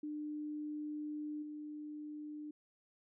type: tone with level steps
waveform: sine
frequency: 300 Hz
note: D4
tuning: 37 cents sharp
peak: -39 / -43 dBFS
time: 0.03-2.51 s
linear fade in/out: 5 ms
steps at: 1.42 s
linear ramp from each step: 10 ms
effects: none